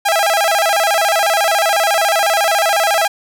sawtooth tone with vibrato, 729 Hz, F#5, 26 cents flat, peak -8 dBFS, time 0.05-3.08 s, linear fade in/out 10 ms, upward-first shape square, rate 14 Hz, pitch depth 180 cents each way, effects none

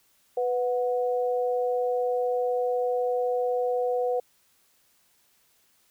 sine tone pair together, 496 / 731.9 Hz, B4 / F#5, +7 / -19 cents, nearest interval perfect fifth, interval 674 cents, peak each -24 / -30 dBFS, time 0.37-4.2 s, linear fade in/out 5 ms, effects white hiss -65 dBFS RMS until 5.9 s

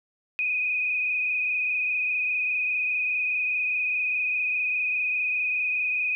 sine tone with frequency modulation, 2489 Hz, D#7, in tune, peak -23 dBFS, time 0.39-6.15 s, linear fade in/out 0 ms, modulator 24.9 Hz, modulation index 2.2, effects none

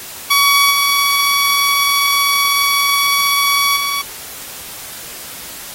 15% pulse tone with level steps, 1129 Hz, C#6, 31 cents sharp, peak -3 / -6 / -11 dBFS, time 0.3-4.02 s, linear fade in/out 10 ms, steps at 0.7 / 3.76 s, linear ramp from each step 10 ms, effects white hiss -31 dBFS RMS until 5.74 s + AAC 48 kbps

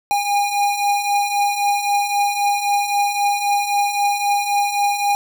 square beating tone pair, 810 / 813.8 Hz, G#5 / G#5, -43 / -35 cents, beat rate 3.8 Hz, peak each -24 / -18 dBFS, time 0.11-5.15 s, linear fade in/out 0 ms, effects none

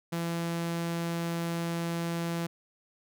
sawtooth tone, 168.7 Hz, E3, 40 cents sharp, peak -26 dBFS, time 0.12-2.47 s, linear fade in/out 10 ms, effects none

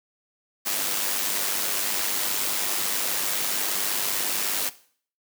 white noise with amplitude modulation, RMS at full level -24 dBFS, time 0.65-4.7 s, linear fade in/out 20 ms, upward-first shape sine, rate 99.9 Hz, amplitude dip 50%, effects noise-tail reverb RT60 0.5 s tail -17 dB re dry + high-pass 200 Hz 12 dB/octave

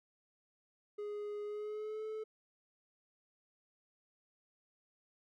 triangle tone with pitch glide, 415.3 to 434.7 Hz, G#4 to A4, 0 to -21 cents, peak -37 dBFS, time 0.98-2.24 s, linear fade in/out 10 ms, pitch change +79 cents, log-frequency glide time 1.44-2.04 s, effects none

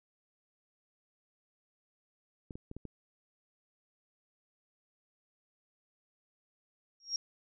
clicks, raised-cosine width 3 ms, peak -30 dBFS, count 5, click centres 2.508 / 2.555 / 2.714 / 2.766 / 2.853 s
sine tone with exponential growth, 5588 Hz, F8, in tune, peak -27 dBFS, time 7-7.16 s, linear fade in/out 2 ms, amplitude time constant 34 ms
effects none

